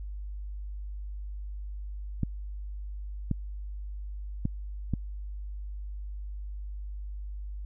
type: clicks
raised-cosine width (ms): 5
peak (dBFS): -14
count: 4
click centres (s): 2.233 / 3.313 / 4.454 / 4.937
effects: added 50 Hz sine -35 dBFS peak until 7.65 s